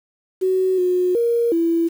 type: tone with pitch steps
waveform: sine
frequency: 374.5 / 362.1 / 469.5 / 333.8 Hz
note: F#4 / F#4 / A#4 / E4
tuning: +21 / -37 / +12 / +22 cents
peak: -15 dBFS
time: 0.41-1.89 s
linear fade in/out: 20 ms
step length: 370 ms
effects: 7-bit